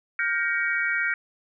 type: chord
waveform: sine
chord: G half-diminished seventh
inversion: third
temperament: just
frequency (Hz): 1411.2 / 1568 / 1881.6 / 2258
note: F6 / G6 / Bb6 / Db7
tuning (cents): +18 / 0 / +16 / +31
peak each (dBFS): -28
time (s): 0.19-1.14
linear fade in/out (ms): 2
effects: none